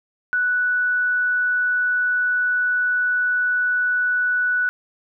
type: tone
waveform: sine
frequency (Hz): 1480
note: F#6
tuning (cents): 0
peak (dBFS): -17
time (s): 0.33-4.69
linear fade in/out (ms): 0
effects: none